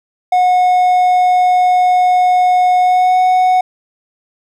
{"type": "tone with pitch glide", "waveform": "triangle", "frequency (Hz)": [728, 737.7], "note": ["F#5", "F#5"], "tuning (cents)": [-28, -5], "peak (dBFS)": -6, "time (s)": [0.32, 3.61], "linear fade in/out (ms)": 5, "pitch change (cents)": 23, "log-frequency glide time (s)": [2.79, 3.19], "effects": []}